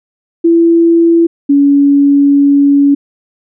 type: tone pair in turn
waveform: sine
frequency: 335.1 / 282.5 Hz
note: E4 / C#4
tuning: +29 / +33 cents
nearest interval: minor third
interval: 296 cents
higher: first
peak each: -4 dBFS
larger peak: neither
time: 0.44-1.27 / 1.49-2.95 s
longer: second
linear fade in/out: 10 ms
effects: none